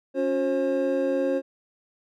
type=tone cluster; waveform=triangle; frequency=277.1 / 359.8 / 535 Hz; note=C#4 / F#4 / C5; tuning=-1 / -48 / +38 cents; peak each=-25 / -28 / -22 dBFS; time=0.14-1.42 s; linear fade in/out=50 ms; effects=none